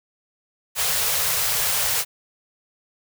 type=band-stop noise; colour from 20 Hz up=white; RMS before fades=-22 dBFS; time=0.75-2.05 s; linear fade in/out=50 ms; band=180 to 410 Hz; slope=96 dB/octave; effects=none